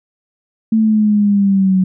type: linear sweep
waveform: sine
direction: down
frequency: 223 to 185 Hz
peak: -9 dBFS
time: 0.72-1.84 s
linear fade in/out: 5 ms
effects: none

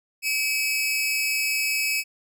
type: tone pair together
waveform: sawtooth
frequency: 2300 / 2575 Hz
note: D7 / E7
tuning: -37 / -41 cents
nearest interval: major second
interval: 196 cents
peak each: -26 / -20 dBFS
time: 0.22-2.04 s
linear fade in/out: 50 ms
effects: none

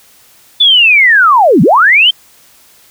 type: linear two-way sweep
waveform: sine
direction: down then up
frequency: 3520 to 138.59 to 3205 Hz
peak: -3 dBFS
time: 0.6-2.11 s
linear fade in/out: 10 ms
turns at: 1.62 s
effects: white hiss -44 dBFS RMS until 2.9 s

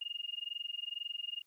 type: tone with amplitude modulation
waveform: sine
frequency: 2839 Hz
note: F7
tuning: 28 cents sharp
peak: -34 dBFS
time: 0.01-1.42 s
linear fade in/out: 5 ms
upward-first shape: sine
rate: 22.1 Hz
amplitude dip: 100%
effects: white hiss -75 dBFS RMS until 1.46 s

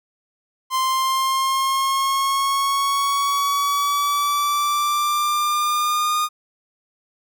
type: exponential sweep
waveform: 45% pulse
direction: up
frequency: 1042 to 1225 Hz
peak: -18 dBFS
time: 0.7-6.29 s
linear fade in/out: 50 ms
effects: none

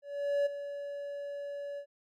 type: tone with ADSR envelope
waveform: triangle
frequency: 570 Hz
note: C#5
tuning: 48 cents sharp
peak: -23 dBFS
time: 0.02-1.86 s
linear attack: 440 ms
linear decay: 14 ms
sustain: -12 dB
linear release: 80 ms
effects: none

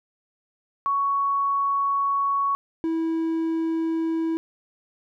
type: tone pair in turn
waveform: sine / triangle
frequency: 1115 / 326 Hz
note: C#6 / E4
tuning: +10 / -19 cents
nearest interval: octave + major sixth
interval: 2129 cents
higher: first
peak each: -20 dBFS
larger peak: neither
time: 0.86-2.55 / 2.84-4.37 s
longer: first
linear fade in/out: 0 ms
effects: none

